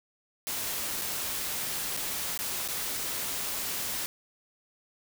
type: noise with dropouts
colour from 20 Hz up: white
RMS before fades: -33 dBFS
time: 0.47-4.06 s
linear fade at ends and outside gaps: 0 ms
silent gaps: 1.014-1.018 / 1.966-1.973 / 2.376-2.39 / 2.678-2.686 s
effects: none